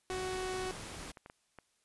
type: tone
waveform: sawtooth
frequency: 371.8 Hz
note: F#4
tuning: 8 cents sharp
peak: -32 dBFS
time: 0.1-0.71 s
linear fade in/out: 0 ms
type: noise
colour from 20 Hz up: pink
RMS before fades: -45 dBFS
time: 0.1-1.12 s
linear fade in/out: 10 ms
type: clicks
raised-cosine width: 0.5 ms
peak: -34 dBFS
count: 8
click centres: 0.767 / 0.811 / 0.868 / 1.029 / 1.172 / 1.261 / 1.299 / 1.587 s
effects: white hiss -75 dBFS RMS until 1.84 s + resampled to 24000 Hz